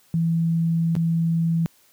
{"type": "tone with dropouts", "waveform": "sine", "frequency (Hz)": 165.6, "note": "E3", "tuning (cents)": 8, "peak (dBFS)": -18, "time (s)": [0.14, 1.66], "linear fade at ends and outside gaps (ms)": 0, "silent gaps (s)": [0.953, 0.964], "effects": ["white hiss -58 dBFS RMS until 1.92 s", "high-pass 60 Hz 12 dB/octave"]}